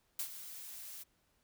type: noise with ADSR envelope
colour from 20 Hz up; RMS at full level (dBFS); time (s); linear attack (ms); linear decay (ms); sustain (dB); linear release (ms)
blue; -36; 0.19-1.04; 4; 80; -12; 19
effects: pink hiss -75 dBFS RMS until 1.43 s